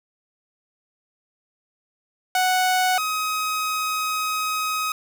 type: tone pair in turn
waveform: sawtooth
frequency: 740 / 1263 Hz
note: F#5 / D#6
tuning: 0 / +26 cents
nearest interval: major sixth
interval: 926 cents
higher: second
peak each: -14 / -19 dBFS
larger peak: first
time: 2.35-2.98 / 2.98-4.92 s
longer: second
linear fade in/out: 2 ms
effects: 7-bit